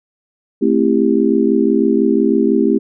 sine chord, A minor seventh, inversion none, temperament just, 220 / 264 / 330 / 396 Hz, A3 / C4 / E4 / G4, 0 / +16 / +2 / +18 cents, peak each -16 dBFS, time 0.61-2.79 s, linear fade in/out 20 ms, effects none

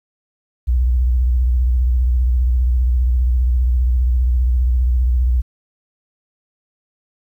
sine tone with vibrato, 61.74 Hz, B1, in tune, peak -12 dBFS, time 0.67-5.42 s, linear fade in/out 20 ms, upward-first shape square, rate 15 Hz, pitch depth 82 cents each way, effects 9-bit

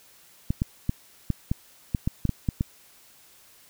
clicks, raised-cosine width 5 ms, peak -11 dBFS, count 11, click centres 0.505 / 0.619 / 0.894 / 1.303 / 1.515 / 1.948 / 2.075 / 2.253 / 2.293 / 2.488 / 2.609 s, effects white hiss -55 dBFS RMS until 3.69 s

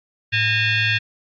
sine tone with frequency modulation, 110 Hz, A2, in tune, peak -16 dBFS, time 0.32-0.99 s, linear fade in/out 20 ms, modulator 864 Hz, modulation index 3.8, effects AAC 48 kbps

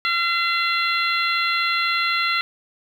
harmonic tone, 683 Hz, F5, 39 cents flat, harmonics 2 / 3 / 4 / 5 / 6, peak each -23 / -23 / -27 / -29 / -27 dBFS, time 0.05-2.41 s, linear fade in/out 0 ms, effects 8-bit

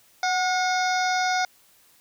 harmonic tone with a mistuned harmonic, 724 Hz, F#5, 38 cents flat, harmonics 1 / 2 / 3 / 5 / 6 / 7 / 8 / 9, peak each -23 / -27 / -31 / -36 / -39 / -33 / -36 / -43 dBFS, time 0.23-1.45 s, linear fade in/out 2 ms, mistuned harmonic 1, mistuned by +37 cents, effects white hiss -58 dBFS RMS until 2 s

